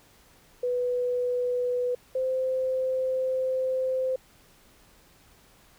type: tone pair in turn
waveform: sine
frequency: 493.9 / 518.7 Hz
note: B4 / C5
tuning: 0 / -15 cents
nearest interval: minor second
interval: 85 cents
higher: second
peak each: -24 dBFS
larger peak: neither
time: 0.63-1.95 / 2.15-4.16 s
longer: second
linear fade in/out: 5 ms
effects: pink hiss -58 dBFS RMS until 5.78 s